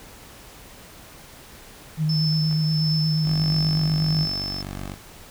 sine tone with vibrato, 155.5 Hz, D#3, 1 cent flat, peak -19 dBFS, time 1.97-4.28 s, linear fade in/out 50 ms, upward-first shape sine, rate 8.4 Hz, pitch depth 25 cents each way
sine tone with tremolo, 5270 Hz, E8, 1 cent flat, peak -24 dBFS, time 2.09-4.62 s, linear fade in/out 5 ms, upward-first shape triangle, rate 1.5 Hz, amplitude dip 50%
clicks, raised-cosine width 0.5 ms, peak -28 / -27 dBFS, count 2, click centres 2.512 / 2.528 s
10% pulse tone, 48 Hz, G1, 36 cents flat, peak -23 dBFS, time 3.23-4.97 s, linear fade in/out 50 ms
effects pink hiss -45 dBFS RMS until 5.3 s

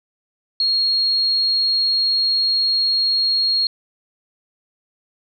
sine tone, 4279 Hz, C8, 38 cents sharp, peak -15 dBFS, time 0.6-3.67 s, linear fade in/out 2 ms, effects none

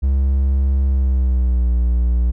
triangle tone with pitch glide, 67.4 to 60.05 Hz, C#2 to B1, -48 to -48 cents, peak -11 dBFS, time 0.02-2.32 s, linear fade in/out 20 ms, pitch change -200 cents, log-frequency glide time 0.85-1.7 s, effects none

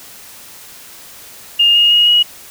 sine tone with pitch steps, 2828 / 2853 / 2877 / 2902 Hz, F7 / F7 / F#7 / F#7, +21 / +36 / -49 / -34 cents, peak -7 dBFS, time 1.59-2.23 s, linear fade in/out 10 ms, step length 160 ms, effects white hiss -37 dBFS RMS until 2.5 s

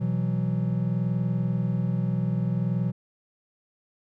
triangle chord, B suspended fourth, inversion none, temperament just, 123.47 / 164.63 / 185.21 Hz, B2 / E3 / F#3, 0 / -2 / +2 cents, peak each -25 / -26 / -26 dBFS, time 0-2.92 s, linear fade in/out 20 ms, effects none

